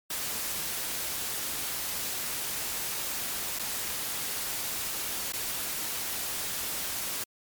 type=noise with dropouts; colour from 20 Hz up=white; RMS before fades=-33 dBFS; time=0.1-7.24 s; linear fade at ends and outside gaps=5 ms; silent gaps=3.589-3.593 / 5.324-5.333 s; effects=MP3 96 kbps